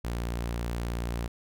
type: tone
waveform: sawtooth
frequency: 58.6 Hz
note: A#1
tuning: 10 cents sharp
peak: -26 dBFS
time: 0.04-1.28 s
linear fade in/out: 10 ms
effects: none